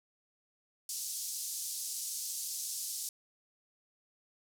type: band-pass noise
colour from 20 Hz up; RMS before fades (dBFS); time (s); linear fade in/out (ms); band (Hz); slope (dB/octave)
pink; -39; 0.89-3.09; 2; 5200 to 13000; 24
effects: none